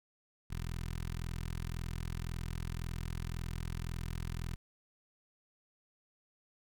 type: tone with notch filter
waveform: 15% pulse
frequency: 41.88 Hz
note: E1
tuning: 28 cents sharp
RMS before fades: -39 dBFS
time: 0.5-4.56 s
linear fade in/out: 10 ms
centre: 550 Hz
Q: 0.54
effects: none